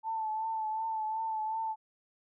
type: tone with vibrato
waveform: sine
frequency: 880 Hz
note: A5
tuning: in tune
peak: -31 dBFS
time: 0.03-1.76 s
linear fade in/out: 50 ms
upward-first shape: triangle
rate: 2.7 Hz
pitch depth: 39 cents each way
effects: none